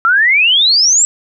sine exponential sweep, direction up, 1318.5 to 7800 Hz, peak -7 dBFS, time 0.05-1.05 s, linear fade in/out 0 ms, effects none

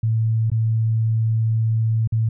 sine tone with dropouts, 111.9 Hz, A2, 30 cents sharp, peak -16 dBFS, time 0.03-2.29 s, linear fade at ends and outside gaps 5 ms, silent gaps 0.501-0.516 / 2.075-2.122 s, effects none

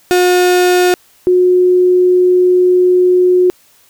35% pulse / sine tone pair in turn, 360 / 362.7 Hz, F#4 / F#4, -47 / -34 cents, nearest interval unison, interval 13 cents, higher second, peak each -6 dBFS, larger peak neither, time 0.11-0.94 / 1.27-3.5 s, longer second, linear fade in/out 0 ms, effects white hiss -49 dBFS RMS until 3.89 s

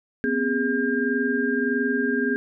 sine tone cluster, 242.9 / 264.5 / 410.9 / 1605 Hz, B3 / C4 / G#4 / G6, -29 / +19 / -18 / +40 cents, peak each -26 dBFS, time 0.24-2.36 s, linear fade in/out 0 ms, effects none

